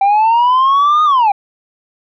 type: linear two-way sweep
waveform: sine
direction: up then down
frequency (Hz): 778 to 1243 to 778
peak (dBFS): -5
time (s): 0.01-1.32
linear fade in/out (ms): 5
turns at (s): 1.04
effects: tanh soft clip ceiling -7 dBFS